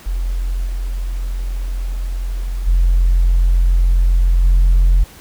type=tone with level steps; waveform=sine; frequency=43.65 Hz; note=F1; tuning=in tune; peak=-16 / -18 / -8 / -6 dBFS; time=0.06-5.04 s; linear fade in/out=10 ms; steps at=0.65 / 2.66 / 4.43 s; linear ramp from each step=20 ms; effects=tanh soft clip ceiling -6 dBFS + pink hiss -41 dBFS RMS until 5.2 s